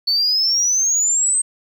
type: exponential sweep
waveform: sine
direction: up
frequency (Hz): 4435 to 8372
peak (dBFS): -13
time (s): 0.07-1.42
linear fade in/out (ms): 10
effects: tanh soft clip ceiling -11 dBFS + 9-bit